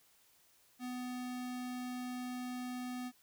square tone, 249.5 Hz, B3, 18 cents sharp, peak -40 dBFS, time 0.79-3.12 s, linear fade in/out 50 ms, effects white hiss -68 dBFS RMS until 3.22 s

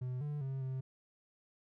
triangle tone with pitch steps, 126.4 / 147.4 / 134.1 / 131.2 Hz, B2 / D3 / C3 / C3, +41 / +7 / +43 / +5 cents, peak -34 dBFS, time 0.01-0.81 s, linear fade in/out 10 ms, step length 200 ms, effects none

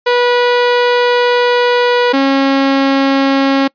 sawtooth tone pair in turn, 487.6 / 272.6 Hz, B4 / C#4, -22 / -29 cents, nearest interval minor seventh, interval 1007 cents, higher first, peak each -5 dBFS, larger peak neither, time 0.06-2.13 / 2.13-3.68 s, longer first, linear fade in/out 10 ms, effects noise-tail reverb RT60 0.1 s tail -24 dB re dry + resampled to 11025 Hz

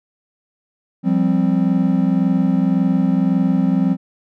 triangle chord, F suspended second, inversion none, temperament just, 174.61 / 196.44 / 261.9 Hz, F3 / G3 / C4, 0 / +4 / +2 cents, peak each -16 dBFS, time 1.03-3.97 s, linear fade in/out 50 ms, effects none

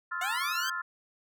sine chord, F major seventh, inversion second, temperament just, 1047.7 / 1309.6 / 1396.9 / 1746.1 Hz, C6 / E6 / F6 / A6, +2 / -12 / 0 / -14 cents, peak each -39 / -39 / -34 / -39 dBFS, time 0.11-0.82 s, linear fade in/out 10 ms
15% pulse linear sweep, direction up, 698.5 to 1607 Hz, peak -25 dBFS, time 0.21-0.7 s, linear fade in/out 5 ms
effects none

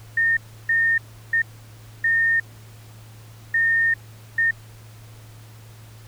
sine tone bursts at uneven times, 1828 Hz, A#6, 34 cents flat, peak -16 dBFS, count 6, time 0.17-0.37 / 0.69-0.98 / 1.33-1.42 / 2.04-2.4 / 3.54-3.94 / 4.38-4.51 s, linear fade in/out 5 ms, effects added 110 Hz sine -42 dBFS peak until 6.07 s + pink hiss -50 dBFS RMS until 6.07 s

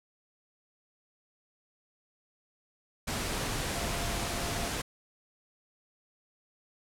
sine tone in noise, 690 Hz, F5, 21 cents flat, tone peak -42 dBFS, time 3.74-4.69 s, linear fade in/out 10 ms, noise pink, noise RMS -33 dBFS, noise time 3.07-4.82 s, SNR -12 dB, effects low-pass 11000 Hz 12 dB/octave

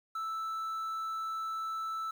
triangle tone with quantisation, 1318.5 Hz, E6, in tune, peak -32 dBFS, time 0.15-2.11 s, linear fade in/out 5 ms, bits 10, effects none

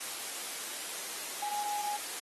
sine tone in noise, 829 Hz, G#5, 3 cents flat, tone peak -33 dBFS, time 1.42-1.97 s, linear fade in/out 10 ms, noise white, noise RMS -39 dBFS, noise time 0-2.2 s, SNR +3 dB, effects high-pass 300 Hz 12 dB/octave + AAC 32 kbps

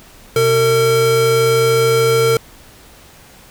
square tone pair together, 127.1 / 454.9 Hz, C3 / A#4, -50 / -42 cents, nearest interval octave + minor seventh, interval 2208 cents, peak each -20 / -12 dBFS, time 0.36-2.37 s, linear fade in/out 2 ms, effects pink hiss -43 dBFS RMS until 3.5 s

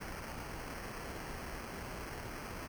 pink noise with sample-and-hold, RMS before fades -44 dBFS, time 0-2.68 s, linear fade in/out 20 ms, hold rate 3675 Hz, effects none

